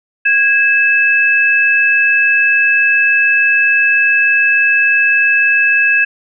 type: tone pair together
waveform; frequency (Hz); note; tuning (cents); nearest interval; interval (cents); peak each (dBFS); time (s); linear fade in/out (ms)
sine; 1646.1 / 2613; G#6 / E7; -16 / -16; minor sixth; 800; -11; 0.25-6.05; 10
effects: none